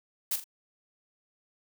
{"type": "noise with echo", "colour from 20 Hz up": "blue", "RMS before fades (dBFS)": -29, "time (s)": [0.31, 0.36], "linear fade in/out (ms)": 5, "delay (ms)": 41, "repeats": 2, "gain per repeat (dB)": -9, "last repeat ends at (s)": 0.442, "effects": []}